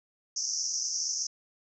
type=band-pass noise; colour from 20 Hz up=white; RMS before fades=-32 dBFS; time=0.36-1.27 s; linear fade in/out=5 ms; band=5300 to 6300 Hz; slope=96 dB/octave; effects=none

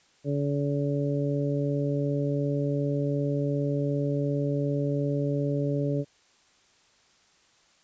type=harmonic tone; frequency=142.7 Hz; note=D3; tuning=49 cents flat; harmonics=1 / 2 / 3 / 4; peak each=-27 / -30 / -32 / -33 dBFS; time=0.24-6.05 s; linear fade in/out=50 ms; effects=white hiss -62 dBFS RMS until 7.83 s + resampled to 16000 Hz

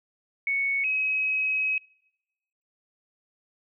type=tone pair in turn; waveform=sine; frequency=2217 / 2547 Hz; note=C#7 / D#7; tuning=0 / +40 cents; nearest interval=major second; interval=240 cents; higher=second; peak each=-23 dBFS; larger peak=neither; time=0.47-0.84 / 0.84-1.78 s; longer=second; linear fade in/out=2 ms; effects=noise-tail reverb RT60 1.0 s tail -26 dB re dry

